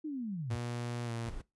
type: linear sweep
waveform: sine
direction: down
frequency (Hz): 318.3 to 87.31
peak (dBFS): -35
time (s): 0.04-0.57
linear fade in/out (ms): 10
type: tone with pitch glide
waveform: sawtooth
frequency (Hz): 120 to 115.78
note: B2 to A#2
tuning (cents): -49 to -11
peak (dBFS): -32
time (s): 0.5-1.3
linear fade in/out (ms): 10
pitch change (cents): -62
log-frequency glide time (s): 1.05-1.11
type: noise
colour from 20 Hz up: brown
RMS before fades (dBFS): -42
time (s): 1.25-1.42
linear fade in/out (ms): 10
effects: noise-tail reverb RT60 0.2 s tail -20 dB re dry + resampled to 24000 Hz